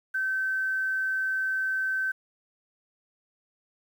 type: tone with quantisation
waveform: sine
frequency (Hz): 1540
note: G6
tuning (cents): -31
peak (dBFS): -25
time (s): 0.14-2.12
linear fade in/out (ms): 10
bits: 9
effects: none